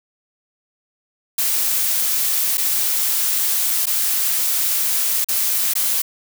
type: noise with dropouts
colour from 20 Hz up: blue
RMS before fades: -19 dBFS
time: 1.38-6.02 s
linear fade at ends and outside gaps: 5 ms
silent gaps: 2.573-2.579 / 3.858-3.867 / 5.245-5.286 / 5.737-5.753 s
effects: none